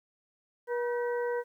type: harmonic tone with a mistuned harmonic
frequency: 481.2 Hz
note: B4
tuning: 45 cents flat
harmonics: 1 / 2 / 3 / 4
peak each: -29 / -38 / -41 / -45 dBFS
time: 0.67-1.44 s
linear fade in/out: 50 ms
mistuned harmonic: 3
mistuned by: +100 cents
effects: 11-bit